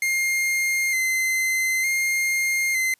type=tone with vibrato; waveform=45% pulse; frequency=2093 Hz; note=C7; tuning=in tune; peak=-20 dBFS; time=0.02-2.94 s; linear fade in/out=2 ms; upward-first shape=square; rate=0.55 Hz; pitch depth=24 cents each way; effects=white hiss -64 dBFS RMS until 2.99 s + resampled to 32000 Hz